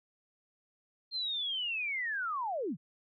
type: linear sweep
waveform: sine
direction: down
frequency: 4214 to 122 Hz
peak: -32 dBFS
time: 1.11-2.77 s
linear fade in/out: 50 ms
effects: none